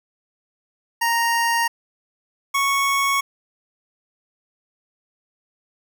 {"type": "tone pair in turn", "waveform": "25% pulse", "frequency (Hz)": [931, 1107.2], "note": ["A#5", "C#6"], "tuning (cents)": [-2, -2], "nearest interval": "minor third", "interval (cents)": 300, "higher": "second", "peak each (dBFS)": -14, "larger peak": "neither", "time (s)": [[1.01, 1.68], [2.54, 3.21]], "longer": "neither", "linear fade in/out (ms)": 10, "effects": []}